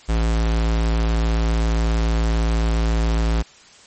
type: tone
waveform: square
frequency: 55.8 Hz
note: A1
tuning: 25 cents sharp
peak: -17 dBFS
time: 0.08-3.43 s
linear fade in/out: 20 ms
effects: white hiss -47 dBFS RMS until 3.86 s + MP3 32 kbps